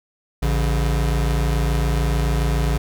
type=tone pair together; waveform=square; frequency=56.27 / 141.8 Hz; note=A1 / C#3; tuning=+40 / +40 cents; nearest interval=octave + major third; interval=1600 cents; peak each=-19 / -24 dBFS; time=0.42-2.78 s; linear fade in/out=10 ms; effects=none